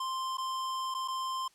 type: tone with dropouts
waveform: square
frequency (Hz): 1046.5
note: C6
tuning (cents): 0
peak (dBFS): -33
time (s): 0-1.48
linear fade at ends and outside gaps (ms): 5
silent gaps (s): 0.372-0.381 / 0.942-0.947 / 1.078-1.082
effects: white hiss -65 dBFS RMS until 1.54 s + low-pass 9000 Hz 12 dB/octave